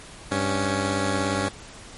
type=tone pair together; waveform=10% pulse; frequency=98.2 / 277.8 Hz; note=G2 / C#4; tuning=+4 / +4 cents; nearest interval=octave + tritone; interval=1800 cents; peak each=-17 dBFS; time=0.31-1.49 s; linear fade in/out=10 ms; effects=pink hiss -43 dBFS RMS until 1.97 s + MP3 48 kbps